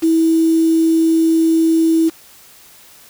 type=tone with quantisation; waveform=sine; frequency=325.2 Hz; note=E4; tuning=23 cents flat; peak=-10 dBFS; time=0.02-2.1 s; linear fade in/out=20 ms; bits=5; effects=white hiss -44 dBFS RMS until 3.09 s